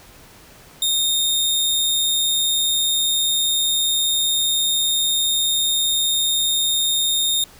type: tone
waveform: sawtooth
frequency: 3675 Hz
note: A#7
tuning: 25 cents flat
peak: -14 dBFS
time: 0.82-7.44 s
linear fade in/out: 2 ms
effects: pink hiss -46 dBFS RMS until 7.59 s